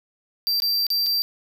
square tone with dropouts, 4699 Hz, D8, in tune, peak -20 dBFS, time 0.47-1.22 s, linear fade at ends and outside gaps 0 ms, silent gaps 0.601-0.621 / 0.867-0.903 / 1.062-1.066 s, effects none

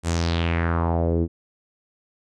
sawtooth tone with low-pass filter sweep, 84 Hz, E2, 33 cents sharp, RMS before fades -22 dBFS, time 0.03-1.28 s, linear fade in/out 50 ms, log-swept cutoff 8900 to 310 Hz, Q 3.1, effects none

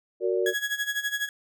sine chord, Gb augmented, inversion none, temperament just, 370 / 462.5 / 578.1 Hz, Gb4 / Bb4 / D5, 0 / -14 / -27 cents, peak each -25 / -27 / -30 dBFS, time 0.2-0.54 s, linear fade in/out 50 ms
35% pulse tone with tremolo, 1669 Hz, G#6, 8 cents sharp, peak -22 dBFS, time 0.46-1.29 s, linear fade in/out 2 ms, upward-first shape sine, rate 12 Hz, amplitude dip 80%
effects none

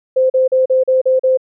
sine tone bursts, 519 Hz, C5, 14 cents flat, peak -9 dBFS, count 7, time 0.16-1.374 s, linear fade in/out 10 ms, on 140 ms, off 39 ms, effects none

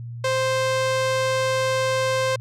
sawtooth tone, 523.3 Hz, C5, in tune, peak -16 dBFS, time 0.24-2.36 s, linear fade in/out 5 ms, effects added 118 Hz sine -31 dBFS peak until 2.4 s + low-pass 8000 Hz 12 dB/octave

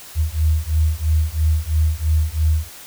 sine beating tone pair, 76.8 / 79.8 Hz, D#2 / D#2, -22 / +44 cents, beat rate 3 Hz, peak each -18 dBFS, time 0.15-2.69 s, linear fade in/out 50 ms, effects white hiss -39 dBFS RMS until 2.86 s

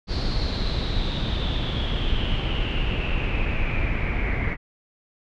brown noise with low-pass filter sweep, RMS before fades -24 dBFS, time 0.07-4.57 s, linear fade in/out 50 ms, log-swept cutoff 4500 to 2100 Hz, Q 8.4, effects none

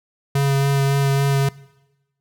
square tone with vibrato, 138.59 Hz, C#3, in tune, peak -16 dBFS, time 0.35-1.49 s, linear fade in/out 5 ms, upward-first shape sine, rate 3.6 Hz, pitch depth 13 cents each way, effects noise-tail reverb RT60 1.0 s tail -21 dB re dry

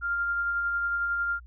sine tone with tremolo, 1396.9 Hz, F6, in tune, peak -24 dBFS, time 0.01-1.4 s, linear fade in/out 50 ms, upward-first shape sine, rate 11 Hz, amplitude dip 25%, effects added 60 Hz sine -45 dBFS peak until 1.46 s

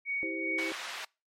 sine tone with tremolo, 2238 Hz, C#7, 16 cents sharp, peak -29 dBFS, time 0.05-0.73 s, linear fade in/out 50 ms, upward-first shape sine, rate 2.5 Hz, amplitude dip 55%
sine chord, C major, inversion first, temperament just, 327 / 392.4 / 523.3 Hz, E4 / G4 / C5, -14 / +2 / 0 cents, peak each -36 / -41 / -42 dBFS, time 0.23-0.72 s, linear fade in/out 0 ms
white band-pass noise, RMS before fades -40 dBFS, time 0.58-1.05 s, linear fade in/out 5 ms, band 780 to 3100 Hz, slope 12 dB/octave
effects noise-tail reverb RT60 0.3 s tail -26 dB re dry + MP3 64 kbps

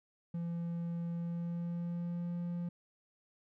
triangle tone with pitch glide, 170 to 173.57 Hz, F3 to F3, -46 to -10 cents, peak -33 dBFS, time 0.34-2.69 s, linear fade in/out 5 ms, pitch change +36 cents, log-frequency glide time 1.13-2.35 s, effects none

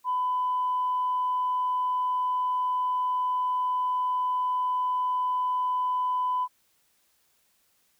sine tone, 1002 Hz, B5, 25 cents sharp, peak -23 dBFS, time 0.04-6.48 s, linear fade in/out 50 ms, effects tanh soft clip ceiling -19 dBFS + white hiss -68 dBFS RMS until 7.99 s

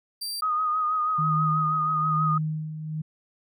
sawtooth tone, 4699 Hz, D8, in tune, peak -27 dBFS, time 0.21-0.41 s, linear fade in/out 10 ms
sine tone with vibrato, 1244.5 Hz, D#6, in tune, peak -22 dBFS, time 0.42-2.38 s, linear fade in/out 5 ms, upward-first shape sine, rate 6.2 Hz, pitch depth 36 cents each way
sine tone with tremolo, 155.56 Hz, D#3, in tune, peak -23 dBFS, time 1.18-3.02 s, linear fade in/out 10 ms, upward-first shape sine, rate 1.1 Hz, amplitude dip 65%
effects none

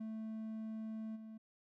triangle tone with level steps, 220 Hz, A3, in tune, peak -39 / -46 dBFS, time 0-1.38 s, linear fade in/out 10 ms, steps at 1.15 s, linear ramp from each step 20 ms, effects none

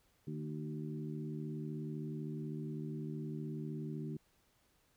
harmonic tone with a mistuned harmonic, 76 Hz, D#2, 40 cents flat, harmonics 2 / 3 / 4 / 5, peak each -41 / -45 / -47 / -49 dBFS, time 0.27-4.17 s, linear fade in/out 5 ms, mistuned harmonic 4, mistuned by +20 cents, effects pink hiss -73 dBFS RMS until 4.96 s

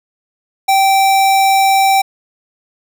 square tone, 778 Hz, G5, 13 cents flat, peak -9 dBFS, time 0.68-2.02 s, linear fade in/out 10 ms, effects none

